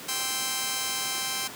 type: chord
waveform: 5% pulse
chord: C major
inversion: second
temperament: just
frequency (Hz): 784.9 / 1046.5 / 1308.1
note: G5 / C6 / E6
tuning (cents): +2 / 0 / -14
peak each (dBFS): -21 / -20 / -25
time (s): 0.08-1.48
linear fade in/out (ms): 10
effects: pink hiss -40 dBFS RMS until 1.55 s + high-pass 200 Hz 12 dB/octave

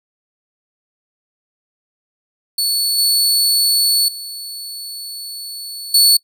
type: tone with level steps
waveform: sawtooth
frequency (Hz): 4435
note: C#8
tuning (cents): 0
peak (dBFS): -12 / -9 / -24 / -5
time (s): 2.58-6.17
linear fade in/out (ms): 5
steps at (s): 2.98 / 4.08 / 5.94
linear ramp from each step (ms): 5
effects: noise-tail reverb RT60 0.1 s tail -24 dB re dry

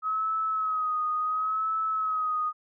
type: tone with vibrato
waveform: sine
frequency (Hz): 1272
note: D#6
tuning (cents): +38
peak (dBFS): -25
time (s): 0.02-2.53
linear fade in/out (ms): 50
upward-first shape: sine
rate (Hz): 0.71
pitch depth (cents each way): 45
effects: none

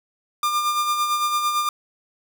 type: tone with tremolo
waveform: 45% pulse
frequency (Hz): 1200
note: D6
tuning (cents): +37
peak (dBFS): -18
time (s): 0.43-1.69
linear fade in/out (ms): 2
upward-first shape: sine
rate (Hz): 8.9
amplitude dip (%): 45
effects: none

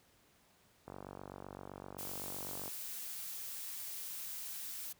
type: click train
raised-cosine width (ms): 1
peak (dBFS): -32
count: 87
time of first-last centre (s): 0.88-2.679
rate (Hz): 47.8
type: noise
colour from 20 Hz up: blue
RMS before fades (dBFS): -44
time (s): 1.98-4.93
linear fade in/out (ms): 10
effects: pink hiss -68 dBFS RMS until 4.99 s + high-pass 60 Hz 12 dB/octave

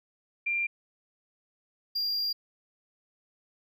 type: tone pair in turn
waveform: sine / triangle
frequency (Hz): 2381 / 4783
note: D7 / D8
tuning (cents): +23 / +31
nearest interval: octave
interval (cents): 1208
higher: second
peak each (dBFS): -26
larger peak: neither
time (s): 0.46-0.67 / 1.95-2.33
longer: second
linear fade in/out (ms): 10
effects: none

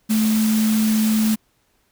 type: tone in noise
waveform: sine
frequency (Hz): 218.1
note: A3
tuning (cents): -15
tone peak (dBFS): -15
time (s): 0.09-1.36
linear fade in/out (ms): 20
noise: white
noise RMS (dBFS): -28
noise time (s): 0.09-1.36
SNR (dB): +10
effects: pink hiss -64 dBFS RMS until 1.91 s

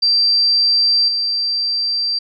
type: tone with level steps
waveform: sine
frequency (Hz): 4699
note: D8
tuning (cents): 0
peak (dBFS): -11 / -16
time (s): 0.02-2.19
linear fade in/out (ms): 10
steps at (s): 1.08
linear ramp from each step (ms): 5
effects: none

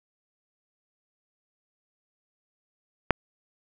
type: click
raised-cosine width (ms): 0.5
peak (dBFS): -3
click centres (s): 3.107
effects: none

